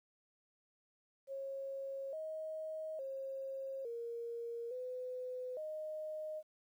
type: tone with pitch steps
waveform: sine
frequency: 544 / 630 / 538 / 467.9 / 505 / 619 Hz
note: C#5 / D#5 / C5 / A#4 / B4 / D#5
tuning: -33 / +21 / +48 / +6 / +39 / -9 cents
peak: -40 dBFS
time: 1.27-6.43 s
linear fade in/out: 50 ms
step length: 860 ms
effects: 12-bit